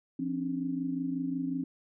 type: tone cluster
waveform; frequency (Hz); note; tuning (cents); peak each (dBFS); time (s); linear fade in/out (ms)
sine; 172 / 267.1 / 292.6; F3 / C4 / D4; -26 / +36 / -6; -38 / -31 / -38; 0.19-1.64; 5
effects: none